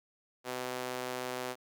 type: tone with high-pass filter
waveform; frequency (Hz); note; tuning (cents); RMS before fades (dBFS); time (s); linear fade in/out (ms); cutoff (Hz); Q
sawtooth; 126.2; B2; +38; -38; 0.44-1.56; 50; 450; 0.99
effects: none